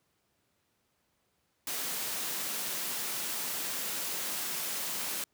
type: high-pass noise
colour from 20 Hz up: white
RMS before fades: -35 dBFS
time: 1.67-5.24 s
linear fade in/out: 2 ms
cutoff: 140 Hz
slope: 24 dB/octave
effects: pink hiss -75 dBFS RMS until 5.33 s + high-pass 80 Hz 12 dB/octave